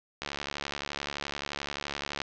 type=click train; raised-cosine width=0.2 ms; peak=-15 dBFS; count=144; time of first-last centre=0.22-2.217 s; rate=71.6 Hz; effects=low-pass 5000 Hz 12 dB/octave

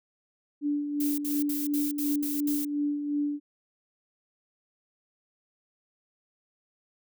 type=tone with tremolo; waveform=sine; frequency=291.4 Hz; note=D4; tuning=13 cents flat; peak=-24 dBFS; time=0.61-3.4 s; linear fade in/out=50 ms; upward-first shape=sine; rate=2.8 Hz; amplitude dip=50%
type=noise bursts; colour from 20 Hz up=violet; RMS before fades=-34 dBFS; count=7; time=1-2.65 s; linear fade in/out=5 ms; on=180 ms; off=65 ms
effects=none

